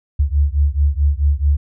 sine beating tone pair, 70 / 74.6 Hz, C#2 / D2, +18 / +28 cents, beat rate 4.6 Hz, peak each -15 / -16 dBFS, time 0.19-1.57 s, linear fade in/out 10 ms, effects none

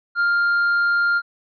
triangle tone, 1400 Hz, F6, 4 cents sharp, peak -14 dBFS, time 0.15-1.22 s, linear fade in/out 50 ms, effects resampled to 11025 Hz

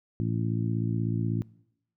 harmonic tone, 56.3 Hz, A1, 40 cents sharp, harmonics 2 / 3 / 4 / 5 / 6, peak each -28 / -32 / -34 / -36 / -38 dBFS, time 0.2-1.42 s, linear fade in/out 0 ms, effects noise-tail reverb RT60 0.8 s tail -23 dB re dry

